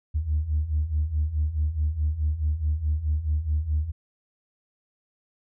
sine beating tone pair, 73.42 / 78.12 Hz, D2 / D#2, 0 / +8 cents, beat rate 4.7 Hz, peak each -27 / -23 dBFS, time 0.14-3.92 s, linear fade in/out 20 ms, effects tanh soft clip ceiling -16 dBFS

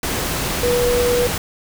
sine tone in noise, 486.7 Hz, B4, 25 cents flat, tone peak -15 dBFS, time 0.63-1.27 s, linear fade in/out 2 ms, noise pink, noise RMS -22 dBFS, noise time 0.03-1.38 s, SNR +4 dB, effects none

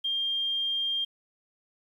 sine tone, 3200 Hz, G7, 35 cents sharp, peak -26 dBFS, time 0.04-1.05 s, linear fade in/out 10 ms, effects 10-bit

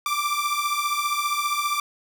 sawtooth beating tone pair, 1168 / 1183 Hz, D6 / D6, -10 / +12 cents, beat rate 15 Hz, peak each -22 dBFS, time 0.06-1.8 s, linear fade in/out 2 ms, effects none

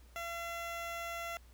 15% pulse tone with notch filter, 680 Hz, F5, 46 cents flat, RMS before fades -41 dBFS, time 0.16-1.37 s, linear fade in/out 0 ms, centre 8800 Hz, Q 1.6, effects added 60 Hz sine -56 dBFS peak until 1.53 s + pink hiss -66 dBFS RMS until 1.53 s

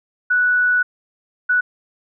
sine tone bursts at uneven times, 1477 Hz, F#6, 3 cents flat, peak -13 dBFS, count 2, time 0.3-0.83 / 1.49-1.61 s, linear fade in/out 10 ms, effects none

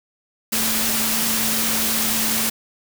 sine tone in noise, 222.4 Hz, A3, 19 cents sharp, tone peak -28 dBFS, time 0.52-2.5 s, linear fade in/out 10 ms, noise white, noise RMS -21 dBFS, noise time 0.52-2.5 s, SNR -10 dB, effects none

